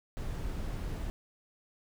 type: noise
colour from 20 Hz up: brown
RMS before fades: -36 dBFS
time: 0.17-1.1 s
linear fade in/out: 0 ms
effects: none